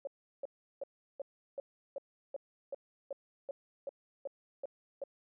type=tone bursts; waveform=sine; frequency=554.4 Hz; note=C#5; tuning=in tune; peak=-36 dBFS; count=14; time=0.05-5.038 s; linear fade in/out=2 ms; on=22 ms; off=360 ms; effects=none

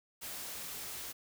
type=noise; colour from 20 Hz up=white; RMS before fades=-43 dBFS; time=0.21-1.13 s; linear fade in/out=20 ms; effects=none

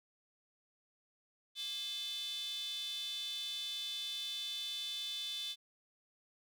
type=tone with high-pass filter; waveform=square; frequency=234.8 Hz; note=A#3; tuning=13 cents sharp; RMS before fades=-41 dBFS; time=1.55-5.56 s; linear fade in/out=50 ms; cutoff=3500 Hz; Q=9.7; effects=none

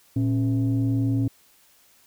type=tone pair together; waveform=sine; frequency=114.78 / 273 Hz; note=A#2 / C#4; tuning=-26 / -26 cents; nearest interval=octave + minor third; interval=1500 cents; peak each=-20 / -22 dBFS; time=0.16-1.28 s; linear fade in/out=5 ms; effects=tanh soft clip ceiling -16 dBFS + white hiss -58 dBFS RMS until 2.06 s

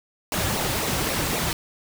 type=noise with flanger; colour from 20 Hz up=pink; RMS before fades=-25 dBFS; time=0.32-1.53 s; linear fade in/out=2 ms; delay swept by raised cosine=0.6 to 4.9 ms; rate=3.8 Hz; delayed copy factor=-0.75; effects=none

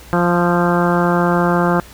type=harmonic tone with a mistuned harmonic; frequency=174.61 Hz; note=F3; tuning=in tune; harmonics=1 / 2 / 3 / 4 / 5 / 6 / 7 / 8 / 9; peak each=-16 / -19 / -21 / -22 / -23 / -24 / -24 / -25 / -26 dBFS; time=0.13-1.8 s; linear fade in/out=0 ms; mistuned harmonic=8; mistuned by=-25 cents; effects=added 60 Hz sine -41 dBFS peak until 1.93 s + pink hiss -41 dBFS RMS until 1.93 s

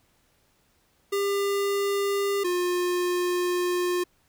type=tone pair in turn; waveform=square; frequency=400.1 / 356.4 Hz; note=G4 / F4; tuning=+35 / +35 cents; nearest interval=major second; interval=200 cents; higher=first; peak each=-24 dBFS; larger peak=neither; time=1.12-2.44 / 2.44-4.04 s; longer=second; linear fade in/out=10 ms; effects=pink hiss -66 dBFS RMS until 4.28 s

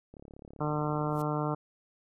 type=click train; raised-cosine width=2 ms; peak=-35 dBFS; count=39; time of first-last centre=0.14-1.21 s; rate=35.5 Hz
type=harmonic tone; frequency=150.3 Hz; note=D3; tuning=40 cents sharp; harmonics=1 / 2 / 3 / 4 / 5 / 6 / 7 / 8 / 9; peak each=-32 / -35 / -37 / -38 / -39 / -40 / -40 / -41 / -42 dBFS; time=0.6-1.55 s; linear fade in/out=10 ms
type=noise with exponential growth; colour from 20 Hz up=blue; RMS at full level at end=-44 dBFS; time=1.07-1.22 s; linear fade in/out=5 ms; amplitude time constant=31 ms
effects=resampled to 32000 Hz

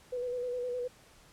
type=tone with vibrato; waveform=sine; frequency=493.9 Hz; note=B4; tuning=in tune; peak=-32 dBFS; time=0.12-0.88 s; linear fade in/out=10 ms; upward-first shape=square; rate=9.7 Hz; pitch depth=26 cents each way; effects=pink hiss -59 dBFS RMS until 1.32 s + low-pass 11000 Hz 12 dB/octave

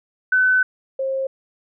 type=tone pair in turn; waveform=sine; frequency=1511 / 534.2 Hz; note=F#6 / C5; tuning=+36 / +36 cents; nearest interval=octave + tritone; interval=1800 cents; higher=first; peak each=-13 / -20 dBFS; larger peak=first; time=0.32-0.63 / 0.99-1.27 s; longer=first; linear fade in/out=5 ms; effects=none

